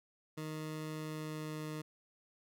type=tone with pitch glide; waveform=20% pulse; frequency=155.56 to 154.22 Hz; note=D#3 to D#3; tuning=0 to -15 cents; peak=-35 dBFS; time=0.37-1.82 s; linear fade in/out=10 ms; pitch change=-15 cents; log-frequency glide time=0.94-1.68 s; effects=none